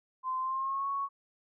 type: tone with pitch glide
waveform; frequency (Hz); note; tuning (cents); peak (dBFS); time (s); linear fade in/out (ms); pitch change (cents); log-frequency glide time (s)
sine; 1035 to 1109.3; C6 to C#6; -19 to +1; -30; 0.23-1.09; 50; +120; 0.39-0.88
effects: none